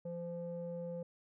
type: tone with low-pass filter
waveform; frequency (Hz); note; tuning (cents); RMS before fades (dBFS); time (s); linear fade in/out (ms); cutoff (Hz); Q
square; 171.8; F3; -28; -42; 0.05-1.03; 5; 530; 4.3
effects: none